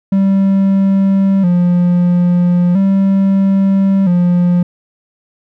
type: tone with vibrato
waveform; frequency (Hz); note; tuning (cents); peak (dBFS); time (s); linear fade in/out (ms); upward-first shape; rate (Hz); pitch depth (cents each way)
triangle; 185.3; F#3; +3; -6; 0.12-4.63; 5; square; 0.38; 85
effects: none